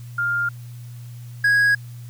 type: tone pair in turn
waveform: sine / triangle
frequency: 1403 / 1653.6 Hz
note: F6 / G#6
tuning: +8 / -8 cents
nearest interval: minor third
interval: 284 cents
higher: second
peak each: -19 / -12 dBFS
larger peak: second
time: 0.18-0.49 / 1.44-1.75 s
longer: neither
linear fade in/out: 5 ms
effects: added 120 Hz sine -34 dBFS peak until 2.09 s + white hiss -52 dBFS RMS until 2.09 s